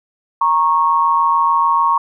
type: tone pair together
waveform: sine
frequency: 933.2 / 1100 Hz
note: A#5 / C#6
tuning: +2 / -14 cents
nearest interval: minor third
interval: 284 cents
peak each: -15 / -13 dBFS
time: 0.41-1.98 s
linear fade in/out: 5 ms
effects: none